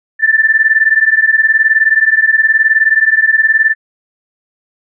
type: beating tone pair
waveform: sine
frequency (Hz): 1760 / 1779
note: A6 / A6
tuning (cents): 0 / +19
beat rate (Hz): 19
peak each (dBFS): -10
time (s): 0.19-3.75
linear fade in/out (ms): 50
effects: none